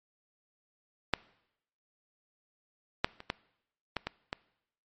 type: clicks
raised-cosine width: 0.3 ms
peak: -8 / -8 / -28 / -14 / -15 / -17 / -17 dBFS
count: 7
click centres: 1.137 / 3.045 / 3.204 / 3.301 / 3.967 / 4.07 / 4.329 s
effects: noise-tail reverb RT60 0.8 s tail -22 dB re dry + MP3 32 kbps